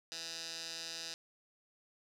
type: tone with band-pass filter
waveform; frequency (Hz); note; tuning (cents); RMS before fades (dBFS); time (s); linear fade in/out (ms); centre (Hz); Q
15% pulse; 164.81; E3; 0; -44; 0.12-1.14; 0; 4900; 2.8
effects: none